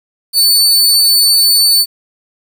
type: tone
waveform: sawtooth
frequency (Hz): 4497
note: C#8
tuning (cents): +24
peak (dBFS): -4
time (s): 0.33-1.86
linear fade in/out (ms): 50
effects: 7-bit